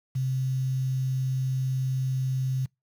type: tone with quantisation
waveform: sine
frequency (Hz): 130.81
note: C3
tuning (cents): 0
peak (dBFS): -24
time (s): 0.15-2.66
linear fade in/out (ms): 10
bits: 8
effects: noise-tail reverb RT60 0.2 s tail -26 dB re dry